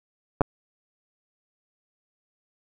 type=clicks; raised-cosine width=1 ms; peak=-6 dBFS; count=2; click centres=0.409 / 0.416 s; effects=none